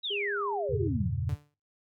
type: exponential sweep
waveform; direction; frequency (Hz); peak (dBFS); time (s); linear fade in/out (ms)
sine; down; 3951 to 156.2; -30; 0.03-1.1; 20
type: tone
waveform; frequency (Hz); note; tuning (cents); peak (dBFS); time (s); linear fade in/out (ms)
sine; 406.2; G#4; -38; -33; 0.1-0.88; 10
type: chord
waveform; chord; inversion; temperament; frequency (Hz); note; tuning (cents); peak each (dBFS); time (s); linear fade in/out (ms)
sine; E diminished seventh; none; equal; 82.41 / 98 / 116.54 / 138.59; E2 / G2 / Bb2 / Db3; 0 / 0 / 0 / 0; -34; 0.69-1.36; 20
type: tone with exponential decay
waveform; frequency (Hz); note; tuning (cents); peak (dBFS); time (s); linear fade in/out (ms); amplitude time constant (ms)
sawtooth; 146.83; D3; 0; -34; 1.29-1.54; 0; 53
effects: noise-tail reverb RT60 0.3 s tail -22 dB re dry